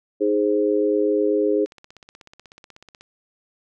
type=chord; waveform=sine; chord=Ab major; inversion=second; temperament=equal; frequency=311.1 / 415.3 / 523.3 Hz; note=Eb4 / Ab4 / C5; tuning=0 / 0 / 0 cents; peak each=-22 / -19 / -24 dBFS; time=0.2-1.66 s; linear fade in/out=20 ms
type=click train; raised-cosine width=0.2 ms; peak=-27 dBFS; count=23; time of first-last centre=1.66-3.01 s; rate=16.3 Hz
effects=none